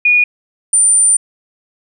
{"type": "tone pair in turn", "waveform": "sine", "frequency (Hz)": [2451, 9108], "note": ["D#7", "C#9"], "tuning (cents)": [-27, 46], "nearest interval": "octave + major seventh", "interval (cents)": 2273, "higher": "second", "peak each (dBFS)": -7, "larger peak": "neither", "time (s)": [[0.05, 0.24], [0.73, 1.17]], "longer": "second", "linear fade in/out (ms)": 5, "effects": []}